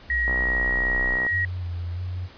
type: exponential sweep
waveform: sine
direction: down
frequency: 65.41 to 31.61 Hz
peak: -27 dBFS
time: 0.08-1.19 s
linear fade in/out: 50 ms
type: tone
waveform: sine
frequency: 1898 Hz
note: A#6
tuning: 31 cents sharp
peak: -21 dBFS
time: 0.1-1.45 s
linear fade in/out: 2 ms
type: click train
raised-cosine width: 1 ms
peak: -18 dBFS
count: 63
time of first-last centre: 0.28-1.266 s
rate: 62.9 Hz
type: tone with vibrato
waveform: sine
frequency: 88.8 Hz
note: F2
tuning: 29 cents sharp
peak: -27 dBFS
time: 1.3-2.29 s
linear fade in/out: 50 ms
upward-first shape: square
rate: 1.5 Hz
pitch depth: 35 cents each way
effects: pink hiss -48 dBFS RMS until 2.37 s + resampled to 11025 Hz